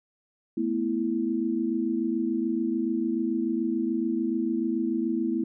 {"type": "chord", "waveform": "sine", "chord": "A suspended second", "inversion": "none", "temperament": "equal", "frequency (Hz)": [220, 246.9, 329.6], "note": ["A3", "B3", "E4"], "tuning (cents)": [0, 0, 0], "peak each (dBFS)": [-30, -29, -27], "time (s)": [0.57, 5.44], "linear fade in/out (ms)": 5, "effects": []}